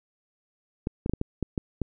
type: clicks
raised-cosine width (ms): 3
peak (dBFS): -14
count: 8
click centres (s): 0.871 / 1.061 / 1.096 / 1.136 / 1.214 / 1.427 / 1.578 / 1.817
effects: none